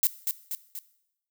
violet noise with echo, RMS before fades -22 dBFS, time 0.03-0.07 s, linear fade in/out 0 ms, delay 240 ms, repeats 3, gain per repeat -5 dB, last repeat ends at 0.79 s, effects noise-tail reverb RT60 0.8 s tail -17 dB re dry

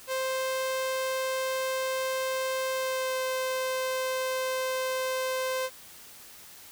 sawtooth tone with pitch glide, 523.3 to 518.5 Hz, C5 to C5, 0 to -16 cents, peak -24 dBFS, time 0.07-5.7 s, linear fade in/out 50 ms, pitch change -16 cents, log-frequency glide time 2.74-3.17 s, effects white hiss -49 dBFS RMS until 6.71 s

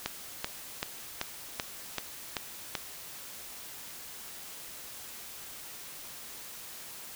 click train, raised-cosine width 0.2 ms, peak -13 dBFS, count 8, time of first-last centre 0.06-2.752 s, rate 2.6 Hz, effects white hiss -45 dBFS RMS until 7.15 s

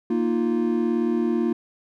triangle chord, Bb suspended fourth, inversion none, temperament equal, 233.1 / 311.1 / 349.2 Hz, Bb3 / Eb4 / F4, 0 / 0 / 0 cents, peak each -21 / -25 / -22 dBFS, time 0.1-1.53 s, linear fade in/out 5 ms, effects none

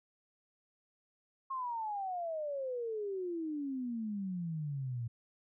sine exponential sweep, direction down, 1084 to 114 Hz, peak -35 dBFS, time 1.5-5.08 s, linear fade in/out 10 ms, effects none

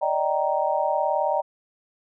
sine chord, Eb major seventh, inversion third, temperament just, 583.4 / 622.3 / 777.8 / 933.4 Hz, D5 / Eb5 / G5 / Bb5, -12 / 0 / -14 / +2 cents, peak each -26 dBFS, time 0.01-1.42 s, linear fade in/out 20 ms, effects none

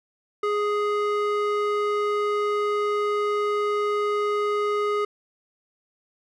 square tone with band-pass filter, 415.3 Hz, G#4, in tune, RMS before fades -24 dBFS, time 0.43-5.05 s, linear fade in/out 5 ms, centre 910 Hz, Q 1.4, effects none

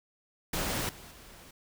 pink noise with level steps, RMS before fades -32 / -49 / -52 dBFS, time 0.53-1.51 s, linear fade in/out 5 ms, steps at 0.89 / 1.11 s, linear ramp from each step 2 ms, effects none

